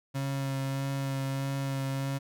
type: tone with vibrato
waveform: 35% pulse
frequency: 136.3 Hz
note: C#3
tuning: 29 cents flat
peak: -28 dBFS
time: 0.14-2.19 s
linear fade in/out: 20 ms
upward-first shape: sine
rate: 1.6 Hz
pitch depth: 15 cents each way
effects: none